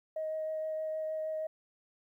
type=tone with vibrato; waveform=sine; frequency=628 Hz; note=D#5; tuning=16 cents sharp; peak=-32 dBFS; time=0.16-1.47 s; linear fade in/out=5 ms; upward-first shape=triangle; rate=6.4 Hz; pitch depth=10 cents each way; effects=tanh soft clip ceiling -28 dBFS + 12-bit